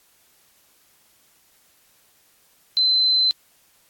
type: tone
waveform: sine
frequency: 4062 Hz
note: B7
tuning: 48 cents sharp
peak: -15 dBFS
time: 2.77-3.31 s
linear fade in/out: 0 ms
effects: white hiss -59 dBFS RMS until 3.89 s + AAC 64 kbps